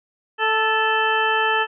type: harmonic tone with a mistuned harmonic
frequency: 440 Hz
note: A4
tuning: in tune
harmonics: 1 / 2 / 3 / 4 / 6 / 7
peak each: -25 / -22 / -24 / -22 / -26 / -28 dBFS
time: 0.38-1.67 s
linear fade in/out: 50 ms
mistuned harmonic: 4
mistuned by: -16 cents
effects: none